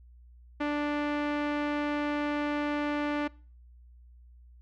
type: tone with low-pass filter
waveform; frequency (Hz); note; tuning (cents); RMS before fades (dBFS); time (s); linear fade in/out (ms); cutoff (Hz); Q
sawtooth; 293.7; D4; 0; -30; 0.6-3.28; 10; 2300; 1.1
effects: noise-tail reverb RT60 0.4 s tail -23 dB re dry + added 60 Hz sine -51 dBFS peak until 4.61 s